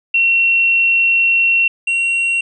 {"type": "tone pair in turn", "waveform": ["sine", "triangle"], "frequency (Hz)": [2725, 2740], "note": ["F7", "F7"], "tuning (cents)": [-43, -34], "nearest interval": "unison", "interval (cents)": 9, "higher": "second", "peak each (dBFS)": [-10, -12], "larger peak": "first", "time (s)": [[0.14, 1.68], [1.87, 2.41]], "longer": "first", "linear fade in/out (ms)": 5, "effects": ["resampled to 22050 Hz"]}